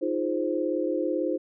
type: chord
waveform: sine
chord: F minor seventh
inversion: third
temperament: equal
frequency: 311.1 / 349.2 / 415.3 / 523.3 Hz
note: Eb4 / F4 / Ab4 / C5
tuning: 0 / 0 / 0 / 0 cents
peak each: -29 / -29 / -34 / -29 dBFS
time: 0.01-1.38 s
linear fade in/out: 20 ms
effects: none